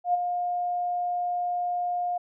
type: tone with ADSR envelope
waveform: sine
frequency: 710 Hz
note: F5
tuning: 28 cents sharp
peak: -18 dBFS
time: 0.04-2.18 s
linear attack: 100 ms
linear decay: 19 ms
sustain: -7 dB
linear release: 8 ms
effects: none